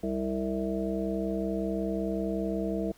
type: harmonic tone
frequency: 65.41 Hz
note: C2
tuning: in tune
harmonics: 1 / 3 / 5 / 7 / 9 / 10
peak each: -40 / -32 / -33 / -35 / -43 / -36 dBFS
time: 0.03-2.92 s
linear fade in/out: 5 ms
effects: pink hiss -59 dBFS RMS until 2.97 s